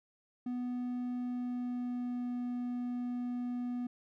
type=tone with pitch glide; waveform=triangle; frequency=246.9 to 245.1 Hz; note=B3 to B3; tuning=0 to -13 cents; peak=-32 dBFS; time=0.46-3.87 s; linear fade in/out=5 ms; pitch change=-13 cents; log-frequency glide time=1.18-2.33 s; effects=none